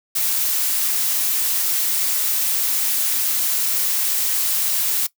blue noise, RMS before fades -20 dBFS, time 0.15-5.07 s, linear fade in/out 10 ms, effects noise-tail reverb RT60 0.1 s tail -19 dB re dry

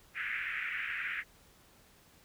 white band-pass noise, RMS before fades -37 dBFS, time 0.14-1.24 s, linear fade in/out 50 ms, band 1500 to 2400 Hz, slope 48 dB/octave, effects pink hiss -62 dBFS RMS until 2.24 s

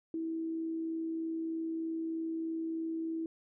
sine tone with amplitude modulation, 325.6 Hz, E4, 21 cents flat, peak -32 dBFS, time 0.14-3.26 s, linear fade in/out 2 ms, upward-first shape sine, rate 63.2 Hz, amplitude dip 25%, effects none

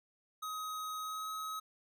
square tone with pitch glide, 1263 to 1274.7 Hz, D#6 to D#6, +26 to +41 cents, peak -39 dBFS, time 0.42-1.6 s, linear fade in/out 10 ms, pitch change +15 cents, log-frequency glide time 0.99-1.29 s, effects none

